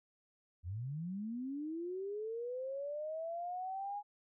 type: linear sweep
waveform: sine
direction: up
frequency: 79 to 830.6 Hz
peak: -38 dBFS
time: 0.63-4.03 s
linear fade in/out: 50 ms
effects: none